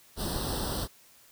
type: noise with comb filter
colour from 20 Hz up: pink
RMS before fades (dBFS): -32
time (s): 0.16-0.88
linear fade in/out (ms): 50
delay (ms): 0.22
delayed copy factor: +0.95
effects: white hiss -58 dBFS RMS until 1.31 s